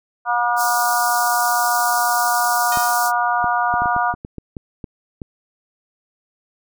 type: harmonic tone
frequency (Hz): 240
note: B3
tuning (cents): -49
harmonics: 3 / 4 / 5 / 6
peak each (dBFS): -20 / -21 / -22 / -23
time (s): 0.25-4.15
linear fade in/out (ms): 50
type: high-pass noise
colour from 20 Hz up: pink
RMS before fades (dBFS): -26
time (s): 0.56-3.12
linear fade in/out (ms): 50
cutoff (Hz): 4700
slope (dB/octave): 48
type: tone with exponential decay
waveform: 5% pulse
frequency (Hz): 622.3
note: D#5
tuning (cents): 0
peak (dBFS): -14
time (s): 2.72-3.15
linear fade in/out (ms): 2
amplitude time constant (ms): 93
type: clicks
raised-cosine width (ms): 3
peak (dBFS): -17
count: 12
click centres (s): 2.773 / 3.443 / 3.74 / 3.82 / 3.858 / 3.964 / 4.14 / 4.249 / 4.383 / 4.568 / 4.842 / 5.218
effects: none